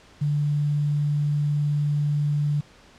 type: tone with quantisation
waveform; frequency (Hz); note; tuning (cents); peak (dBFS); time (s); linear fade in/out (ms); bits
sine; 146.83; D3; 0; -20; 0.21-2.61; 10; 8
effects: pink hiss -52 dBFS RMS until 2.98 s + low-pass 6000 Hz 12 dB/octave